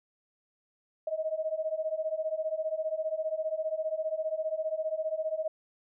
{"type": "beating tone pair", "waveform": "sine", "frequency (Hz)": [622.3, 637.3], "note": ["D#5", "D#5"], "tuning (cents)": [0, 41], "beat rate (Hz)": 15, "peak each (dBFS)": [-33, -32], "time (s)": [1.07, 5.48], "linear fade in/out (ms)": 5, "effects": []}